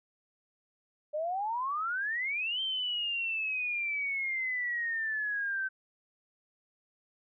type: exponential two-way sweep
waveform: sine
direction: up then down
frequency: 587.3 to 3149 to 1533 Hz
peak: -30 dBFS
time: 1.13-5.69 s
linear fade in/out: 20 ms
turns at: 2.61 s
effects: none